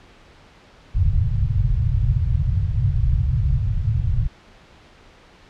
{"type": "low-pass noise", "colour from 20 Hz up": "white", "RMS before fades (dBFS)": -19, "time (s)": [0.94, 4.28], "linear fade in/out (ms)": 20, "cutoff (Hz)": 130, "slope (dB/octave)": 48, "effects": ["pink hiss -49 dBFS RMS until 5.49 s", "low-pass 4000 Hz 12 dB/octave"]}